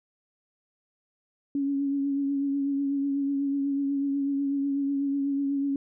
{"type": "tone with vibrato", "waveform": "sine", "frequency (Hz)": 278.9, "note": "C#4", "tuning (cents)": 11, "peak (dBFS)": -24, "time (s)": [1.55, 5.76], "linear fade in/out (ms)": 2, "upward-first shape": "triangle", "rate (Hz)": 8.1, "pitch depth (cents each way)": 31, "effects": []}